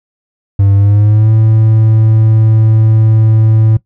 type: tone with pitch glide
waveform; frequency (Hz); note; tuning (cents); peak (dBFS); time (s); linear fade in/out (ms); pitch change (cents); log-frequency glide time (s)
triangle; 99.3 to 110.18; G2 to A2; +23 to +3; -3; 0.59-3.77; 5; +180; 0.75-1.31
effects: noise-tail reverb RT60 0.1 s tail -18 dB re dry